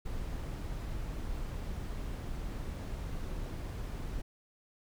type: noise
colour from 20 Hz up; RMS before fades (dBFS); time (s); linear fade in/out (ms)
brown; -38; 0.05-4.22; 10
effects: none